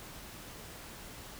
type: silence
effects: pink hiss -48 dBFS RMS until 1.39 s